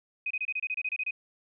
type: tone bursts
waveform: sine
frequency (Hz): 2509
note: D#7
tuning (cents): +14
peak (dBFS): -28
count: 12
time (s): 0.26-1.109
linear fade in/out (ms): 5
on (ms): 46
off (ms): 27
effects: none